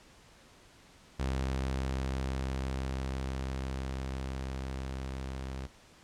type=tone with level ramp; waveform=sawtooth; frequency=66 Hz; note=C2; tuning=16 cents sharp; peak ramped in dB=-26 to -33 dBFS; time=1.19-5.67 s; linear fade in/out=10 ms; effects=pink hiss -58 dBFS RMS until 6.03 s + low-pass 8000 Hz 12 dB/octave